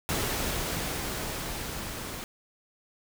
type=noise with level ramp; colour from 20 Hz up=pink; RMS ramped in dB=-29 to -38 dBFS; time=0.09-2.24 s; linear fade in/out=0 ms; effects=none